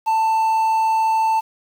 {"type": "tone with quantisation", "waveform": "triangle", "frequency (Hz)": 887, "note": "A5", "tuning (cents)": 14, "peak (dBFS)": -13, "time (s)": [0.06, 1.41], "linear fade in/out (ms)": 20, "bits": 7, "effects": []}